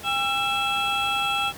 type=tone cluster; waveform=triangle; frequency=805 / 1347 / 2638 / 3312 Hz; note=G5 / E6 / E7 / G#7; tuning=+46 / +37 / +1 / -5 cents; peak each=-26 dBFS; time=0.03-1.53 s; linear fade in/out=50 ms; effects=pink hiss -41 dBFS RMS until 1.57 s + high-pass 60 Hz 12 dB/octave